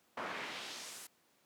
brown noise with band-pass filter sweep, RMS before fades -44 dBFS, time 0.17-1.07 s, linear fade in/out 5 ms, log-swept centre 1200 to 11000 Hz, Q 1.1, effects pink hiss -71 dBFS RMS until 1.45 s + high-pass 200 Hz 12 dB/octave

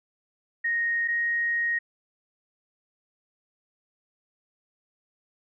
sine tone pair in turn, 1864.7 / 1873.4 Hz, A#6 / A#6, 0 / +8 cents, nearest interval unison, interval 8 cents, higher second, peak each -23 dBFS, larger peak neither, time 0.64-1.08 / 1.08-1.79 s, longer second, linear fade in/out 10 ms, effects none

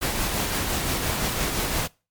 pink noise with tremolo, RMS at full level -24 dBFS, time 0.01-1.88 s, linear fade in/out 20 ms, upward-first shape triangle, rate 5.8 Hz, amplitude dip 35%, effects noise-tail reverb RT60 0.3 s tail -23 dB re dry + MP3 96 kbps

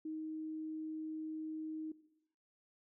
sine tone, 313.8 Hz, D#4, 15 cents sharp, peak -39 dBFS, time 0.05-1.92 s, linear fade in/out 5 ms, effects noise-tail reverb RT60 0.8 s tail -17 dB re dry

